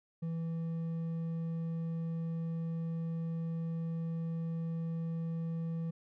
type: tone with hard clipping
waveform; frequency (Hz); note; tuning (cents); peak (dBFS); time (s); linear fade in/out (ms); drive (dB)
triangle; 164.81; E3; 0; -35; 0.22-5.91; 10; 7
effects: none